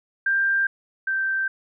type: tone pair in turn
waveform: sine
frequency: 1586 / 1562.4 Hz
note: G6 / G6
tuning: +20 / -6 cents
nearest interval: unison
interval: 26 cents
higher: first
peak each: -18 / -21 dBFS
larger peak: first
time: 0.26-0.67 / 1.07-1.48 s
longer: neither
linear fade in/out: 5 ms
effects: none